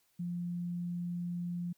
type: tone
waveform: sine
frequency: 174.61 Hz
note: F3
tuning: in tune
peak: -34 dBFS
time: 0.19-1.73 s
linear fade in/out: 10 ms
effects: white hiss -73 dBFS RMS until 1.77 s